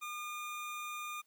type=tone; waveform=25% pulse; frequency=1212 Hz; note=D#6; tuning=46 cents flat; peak=-36 dBFS; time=0.01-1.22 s; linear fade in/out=20 ms; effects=white hiss -75 dBFS RMS until 1.26 s + high-pass 150 Hz 12 dB/octave